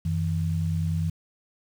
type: tone pair together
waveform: sine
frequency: 91.32 / 161.3 Hz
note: F#2 / E3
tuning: -22 / -37 cents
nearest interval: minor seventh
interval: 985 cents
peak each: -26 dBFS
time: 0.05-1.1 s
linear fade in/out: 5 ms
effects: 8-bit